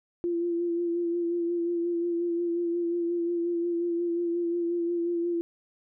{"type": "tone with vibrato", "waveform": "sine", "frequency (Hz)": 343, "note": "F4", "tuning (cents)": -31, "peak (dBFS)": -25, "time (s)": [0.24, 5.41], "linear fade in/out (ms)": 0, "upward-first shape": "sine", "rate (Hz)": 5.6, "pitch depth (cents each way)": 27, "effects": []}